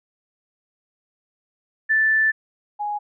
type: tone pair in turn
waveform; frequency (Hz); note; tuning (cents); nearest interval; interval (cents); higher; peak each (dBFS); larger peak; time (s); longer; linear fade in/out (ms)
sine; 1760 / 830.6; A6 / G#5; 0 / 0; octave + minor second; 1300; first; -15 / -23; first; 1.89-2.32 / 2.79-2.99; first; 20
effects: none